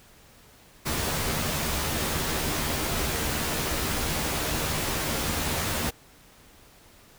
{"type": "noise with comb filter", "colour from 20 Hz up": "pink", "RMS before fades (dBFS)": -28, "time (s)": [0.85, 5.91], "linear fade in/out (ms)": 20, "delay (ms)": 13, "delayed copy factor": 0.55, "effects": ["pink hiss -54 dBFS RMS until 7.18 s"]}